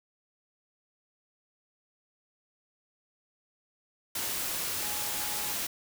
sine tone in noise, 838 Hz, G#5, 15 cents sharp, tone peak -44 dBFS, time 4.82-5.53 s, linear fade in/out 5 ms, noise white, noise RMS -33 dBFS, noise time 4.15-5.67 s, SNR -14 dB, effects none

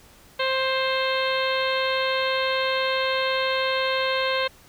harmonic tone, 526 Hz, C5, 9 cents sharp, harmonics 1 / 2 / 3 / 4 / 5 / 6 / 7 / 8, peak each -25 / -28 / -30 / -31 / -32 / -33 / -33 / -34 dBFS, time 0.39-4.48 s, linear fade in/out 10 ms, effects pink hiss -52 dBFS RMS until 4.68 s

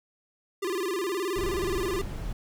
square tone with vibrato, 370.8 Hz, F#4, 4 cents sharp, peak -28 dBFS, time 0.62-2.02 s, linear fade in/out 10 ms, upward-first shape square, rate 19 Hz, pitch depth 120 cents each way
brown noise, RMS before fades -34 dBFS, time 1.36-2.33 s, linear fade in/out 5 ms
effects none

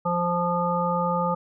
harmonic tone, 174.61 Hz, F3, in tune, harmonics 1 / 3 / 5 / 7, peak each -27 / -27 / -27 / -27 dBFS, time 0.05-1.35 s, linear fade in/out 10 ms, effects none

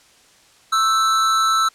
square tone with amplitude modulation, 1318.5 Hz, E6, in tune, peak -13 dBFS, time 0.72-1.69 s, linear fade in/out 10 ms, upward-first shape sine, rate 228 Hz, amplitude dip 50%, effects white hiss -52 dBFS RMS until 1.74 s + low-pass 8000 Hz 12 dB/octave

